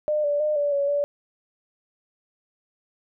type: tone with pitch steps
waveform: sine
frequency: 604 / 581 / 606 / 579 / 564 / 576 Hz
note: D5 / D5 / D#5 / D5 / C#5 / D5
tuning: +48 / -19 / -46 / -25 / +30 / -34 cents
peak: -20 dBFS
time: 0.08-1.04 s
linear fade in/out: 0 ms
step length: 160 ms
effects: none